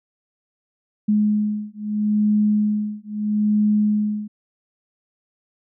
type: beating tone pair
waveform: sine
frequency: 210 / 210.77 Hz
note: G#3 / G#3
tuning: +19 / +26 cents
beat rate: 0.77 Hz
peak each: -20 dBFS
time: 1.08-4.28 s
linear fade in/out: 10 ms
effects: none